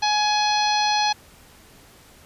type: harmonic tone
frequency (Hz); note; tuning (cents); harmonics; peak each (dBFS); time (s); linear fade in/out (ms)
840; G#5; +19; 1 / 2 / 3 / 4 / 5 / 6 / 7; -20 / -30 / -29 / -30 / -25 / -33 / -33; 0.02-1.13; 10
effects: pink hiss -50 dBFS RMS until 2.25 s + resampled to 32000 Hz